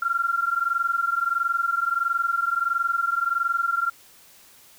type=tone pair together; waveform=sine; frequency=1368 / 1389.5 Hz; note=F6 / F6; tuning=-36 / -9 cents; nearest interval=unison; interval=27 cents; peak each=-24 dBFS; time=0.02-3.9 s; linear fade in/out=5 ms; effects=white hiss -52 dBFS RMS until 4.78 s